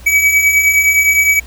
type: beating tone pair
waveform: square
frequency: 2272 / 2281.7 Hz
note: C#7 / C#7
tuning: +42 / +49 cents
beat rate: 9.7 Hz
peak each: -17 / -10 dBFS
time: 0.06-1.4 s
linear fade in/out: 10 ms
effects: added 60 Hz sine -32 dBFS peak until 1.46 s + pink hiss -41 dBFS RMS until 1.46 s